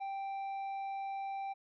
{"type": "tone with tanh clipping", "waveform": "triangle", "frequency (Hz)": 784, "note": "G5", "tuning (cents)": 0, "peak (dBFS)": -38, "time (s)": [0, 1.54], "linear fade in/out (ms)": 20, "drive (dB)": 10, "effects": []}